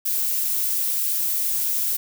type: noise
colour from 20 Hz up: violet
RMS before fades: -23 dBFS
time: 0.05-1.97 s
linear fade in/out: 10 ms
effects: none